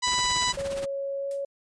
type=harmonic tone; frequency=991 Hz; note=B5; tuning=6 cents sharp; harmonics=1 / 2 / 3 / 4 / 5 / 6 / 7 / 8; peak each=-27 / -31 / -33 / -29 / -33 / -35 / -34 / -35 dBFS; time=0.02-0.53 s; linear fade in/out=20 ms
type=noise with tremolo; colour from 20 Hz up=pink; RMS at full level=-36 dBFS; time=0.06-0.86 s; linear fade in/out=20 ms; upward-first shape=sine; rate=17 Hz; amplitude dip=70%
type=tone with pitch glide; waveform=sine; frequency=553 to 556.8 Hz; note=C#5 to C#5; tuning=-4 to +8 cents; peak=-28 dBFS; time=0.57-1.45 s; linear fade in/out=5 ms; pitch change=+12 cents; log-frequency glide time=1.18-1.31 s
type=noise with exponential decay; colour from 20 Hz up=blue; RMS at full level=-42 dBFS; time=1.31-1.46 s; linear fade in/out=1 ms; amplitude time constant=32 ms
effects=resampled to 22050 Hz